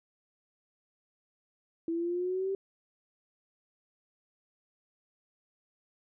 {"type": "exponential sweep", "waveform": "sine", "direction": "up", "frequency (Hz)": [328.4, 392], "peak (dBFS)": -29, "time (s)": [1.88, 2.55], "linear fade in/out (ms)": 2, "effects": []}